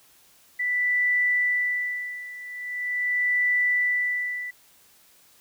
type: tone with tremolo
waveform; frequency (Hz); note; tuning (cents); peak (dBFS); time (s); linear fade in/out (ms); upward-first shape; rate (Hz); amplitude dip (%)
sine; 1977; B6; +1; -19; 0.59-4.51; 10; sine; 0.42; 85
effects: white hiss -57 dBFS RMS until 5.4 s